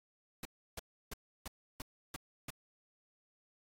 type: noise bursts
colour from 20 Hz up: pink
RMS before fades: -43 dBFS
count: 7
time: 0.43-2.504 s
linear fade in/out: 2 ms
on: 22 ms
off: 320 ms
effects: AAC 64 kbps